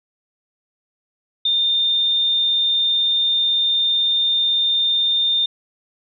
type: tone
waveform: sine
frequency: 3619 Hz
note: A7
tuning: 48 cents sharp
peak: -15 dBFS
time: 1.45-5.46 s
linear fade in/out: 5 ms
effects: none